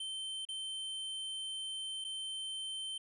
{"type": "tone with dropouts", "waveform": "square", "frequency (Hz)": 3100, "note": "G7", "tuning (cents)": -20, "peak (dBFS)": -39, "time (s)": [0, 2.98], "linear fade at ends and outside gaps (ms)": 5, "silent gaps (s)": [[0.452, 0.487], [2.043, 2.047]], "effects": ["resampled to 24000 Hz"]}